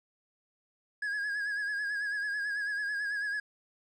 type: tone with vibrato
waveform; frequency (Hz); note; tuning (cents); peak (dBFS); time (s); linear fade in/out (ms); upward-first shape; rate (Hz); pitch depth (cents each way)
triangle; 1661.2; G#6; 0; -29; 1.02-3.4; 5; sine; 9.1; 51
effects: resampled to 24000 Hz + 11-bit